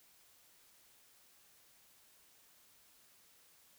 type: silence
effects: white hiss -66 dBFS RMS until 3.78 s